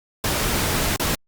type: noise with dropouts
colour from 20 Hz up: pink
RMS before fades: -22 dBFS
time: 0.24-1.15 s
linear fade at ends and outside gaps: 2 ms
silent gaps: 0.962-0.997 s
effects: Opus 48 kbps